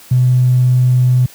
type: tone with tanh clipping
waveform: triangle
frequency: 126 Hz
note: B2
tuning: 35 cents sharp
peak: -7 dBFS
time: 0.11-1.26 s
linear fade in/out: 5 ms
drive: 2 dB
effects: white hiss -40 dBFS RMS until 1.34 s + high-pass 60 Hz 12 dB/octave